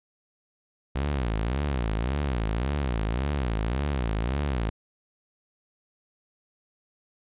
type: tone with vibrato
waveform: sawtooth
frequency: 62.3 Hz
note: B1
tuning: 16 cents sharp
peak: -21 dBFS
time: 0.95-4.7 s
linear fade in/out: 10 ms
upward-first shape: sine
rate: 1.8 Hz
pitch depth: 280 cents each way
effects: resampled to 8000 Hz